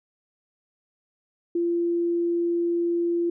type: tone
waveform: sine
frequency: 342.8 Hz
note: F4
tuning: 32 cents flat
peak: -21 dBFS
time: 1.55-3.3 s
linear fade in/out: 5 ms
effects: none